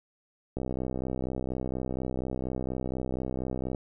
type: click train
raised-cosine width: 2 ms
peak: -19 dBFS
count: 205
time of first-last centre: 0.57-3.748 s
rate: 64.2 Hz
effects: none